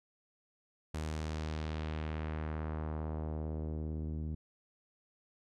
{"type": "tone with low-pass filter sweep", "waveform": "sawtooth", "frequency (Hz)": 77.78, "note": "D#2", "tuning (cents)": 0, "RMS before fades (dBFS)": -38, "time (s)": [0.94, 4.35], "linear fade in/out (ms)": 5, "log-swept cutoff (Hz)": [9500, 230], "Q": 1.1, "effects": []}